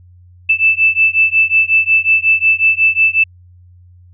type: beating tone pair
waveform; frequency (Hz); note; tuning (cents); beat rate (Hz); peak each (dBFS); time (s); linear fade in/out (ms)
sine; 2637 / 2642.5; E7 / E7; 0 / +4; 5.5; -12; 0.49-3.24; 10
effects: added 89 Hz sine -40 dBFS peak until 4.13 s